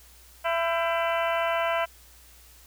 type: harmonic tone with a mistuned harmonic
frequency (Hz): 334.8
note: E4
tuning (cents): +27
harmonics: 2 / 3 / 4 / 5 / 6 / 7 / 8 / 9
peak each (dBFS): -26 / -30 / -32 / -34 / -36 / -37 / -38 / -39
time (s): 0.44-1.86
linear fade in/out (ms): 20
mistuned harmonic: 5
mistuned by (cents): -94
effects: added 60 Hz sine -54 dBFS peak until 2.66 s + white hiss -54 dBFS RMS until 2.66 s